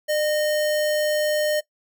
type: tone with sample-and-hold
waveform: sine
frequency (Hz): 604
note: D5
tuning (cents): +48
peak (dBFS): -19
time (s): 0.08-1.61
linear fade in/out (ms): 20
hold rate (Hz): 2450
effects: noise-tail reverb RT60 0.1 s tail -18 dB re dry